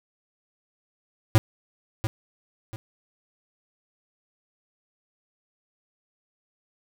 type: tone with echo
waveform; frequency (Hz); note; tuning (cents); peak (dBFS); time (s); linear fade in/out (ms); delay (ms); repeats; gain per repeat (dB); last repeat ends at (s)
square; 110; A2; 0; -14; 1.35-1.38; 0; 690; 2; -10; 2.76
effects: none